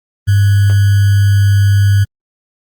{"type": "tone with sample-and-hold", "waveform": "sine", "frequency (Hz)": 100.2, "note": "G2", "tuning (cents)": 38, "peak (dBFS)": -6, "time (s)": [0.27, 2.05], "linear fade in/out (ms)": 20, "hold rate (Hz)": 1575, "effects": ["Opus 32 kbps"]}